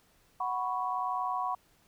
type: chord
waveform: sine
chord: F# suspended fourth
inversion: none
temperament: equal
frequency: 740 / 987.8 / 1108.7 Hz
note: F#5 / B5 / C#6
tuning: 0 / 0 / 0 cents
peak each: -34 dBFS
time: 0.4-1.55 s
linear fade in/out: 5 ms
effects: pink hiss -66 dBFS RMS until 1.87 s